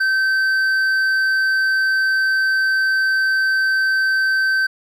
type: tone with hard clipping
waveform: sine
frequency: 1547 Hz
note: G6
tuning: 23 cents flat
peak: -16 dBFS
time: 0-4.67 s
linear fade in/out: 10 ms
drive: 5 dB
effects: none